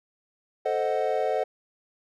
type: chord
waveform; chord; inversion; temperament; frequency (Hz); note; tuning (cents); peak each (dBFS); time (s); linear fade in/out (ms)
triangle; A diminished seventh; none; equal; 440 / 523.3 / 622.3 / 740; A4 / C5 / Eb5 / Gb5; 0 / 0 / 0 / 0; -27; 0.65-1.44; 10
effects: none